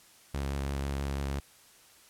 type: tone with vibrato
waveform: sawtooth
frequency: 69.3 Hz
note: C#2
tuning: in tune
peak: -27 dBFS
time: 0.34-1.4 s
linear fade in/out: 5 ms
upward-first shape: square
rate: 6.1 Hz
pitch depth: 15 cents each way
effects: white hiss -58 dBFS RMS until 2.09 s + low-pass 12000 Hz 12 dB/octave